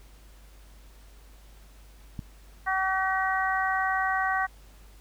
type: click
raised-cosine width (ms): 5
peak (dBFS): -22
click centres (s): 2.192
type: harmonic tone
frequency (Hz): 380.3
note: F#4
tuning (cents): +48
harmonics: 2 / 3 / 4 / 5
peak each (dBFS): -28 / -30 / -30 / -30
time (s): 2.66-4.47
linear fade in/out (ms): 20
effects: added 50 Hz sine -49 dBFS peak until 5 s + pink hiss -58 dBFS RMS until 5 s